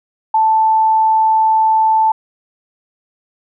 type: tone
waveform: sine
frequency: 880 Hz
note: A5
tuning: in tune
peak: -9 dBFS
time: 0.34-2.12 s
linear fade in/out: 5 ms
effects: none